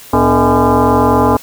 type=tone with frequency modulation; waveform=sine; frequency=293.7 Hz; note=D4; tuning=in tune; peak=-7 dBFS; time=0.13-1.37 s; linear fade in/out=5 ms; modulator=181 Hz; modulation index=4.6; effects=white hiss -36 dBFS RMS until 1.42 s